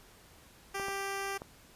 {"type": "tone", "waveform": "10% pulse", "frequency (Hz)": 393.4, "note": "G4", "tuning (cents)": 6, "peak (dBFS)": -26, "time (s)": [0.74, 1.38], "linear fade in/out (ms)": 10}
{"type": "clicks", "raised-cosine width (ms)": 1, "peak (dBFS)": -27, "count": 3, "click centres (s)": [0.798, 0.884, 1.419]}
{"effects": ["pink hiss -58 dBFS RMS until 1.75 s", "resampled to 32000 Hz"]}